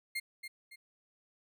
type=tone with echo; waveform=35% pulse; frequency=2119 Hz; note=C7; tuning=21 cents sharp; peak=-32 dBFS; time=0.15-0.2 s; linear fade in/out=10 ms; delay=280 ms; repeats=2; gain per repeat=-8 dB; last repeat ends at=0.76 s; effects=none